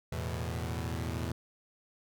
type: chord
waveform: sawtooth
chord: E suspended fourth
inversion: none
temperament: equal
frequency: 82.41 / 110 / 123.47 Hz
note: E2 / A2 / B2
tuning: 0 / 0 / 0 cents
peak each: -32 / -35 / -35 dBFS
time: 0.12-1.32 s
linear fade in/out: 5 ms
effects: none